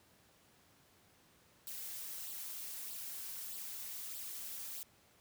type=noise with flanger; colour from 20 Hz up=blue; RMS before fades=-45 dBFS; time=1.67-4.83 s; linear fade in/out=0 ms; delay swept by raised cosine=0.23 to 4.63 ms; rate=1.6 Hz; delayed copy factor=+0.55; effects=pink hiss -67 dBFS RMS until 5.2 s + high-pass 80 Hz 12 dB/octave